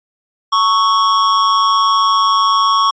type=tone with amplitude modulation; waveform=square; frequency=1108.7 Hz; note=C#6; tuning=in tune; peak=-8 dBFS; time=0.52-2.91 s; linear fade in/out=10 ms; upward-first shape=sine; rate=201 Hz; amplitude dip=60%; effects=resampled to 16000 Hz